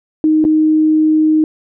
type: tone with dropouts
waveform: sine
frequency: 311.1 Hz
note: D#4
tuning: in tune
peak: -8 dBFS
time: 0.24-1.44 s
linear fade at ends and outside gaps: 1 ms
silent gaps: 0.442-0.45 s
effects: none